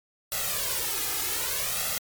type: noise with flanger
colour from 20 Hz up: white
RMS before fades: -29 dBFS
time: 0.32-1.98 s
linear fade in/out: 0 ms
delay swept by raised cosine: 1.5 to 2.44 ms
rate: 0.64 Hz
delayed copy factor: +0.9
effects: MP3 96 kbps